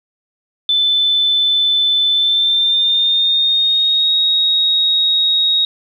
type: tone with pitch glide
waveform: sine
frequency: 3518 to 3770 Hz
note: A7 to A#7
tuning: -1 to +19 cents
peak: -11 dBFS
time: 0.69-5.65 s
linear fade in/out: 2 ms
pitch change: +120 cents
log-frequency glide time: 2.11-4.13 s
effects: 8-bit